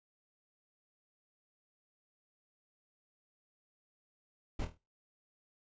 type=noise with echo; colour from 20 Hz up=brown; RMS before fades=-33 dBFS; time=4.59-4.65 s; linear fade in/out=5 ms; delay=25 ms; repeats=5; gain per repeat=-7 dB; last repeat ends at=4.775 s; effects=noise-tail reverb RT60 0.3 s tail -24 dB re dry + resampled to 16000 Hz